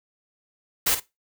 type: noise with echo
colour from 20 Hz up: white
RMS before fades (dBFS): -21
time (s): 0.86-0.95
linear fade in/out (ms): 10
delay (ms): 51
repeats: 1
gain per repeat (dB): -11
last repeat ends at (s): 1.001
effects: noise-tail reverb RT60 0.2 s tail -17 dB re dry